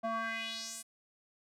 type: tone with band-pass filter sweep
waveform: square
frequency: 225.5 Hz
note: A3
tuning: 43 cents sharp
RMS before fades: -38 dBFS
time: 0.03-0.83 s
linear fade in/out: 20 ms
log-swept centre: 750 to 9800 Hz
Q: 3
effects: none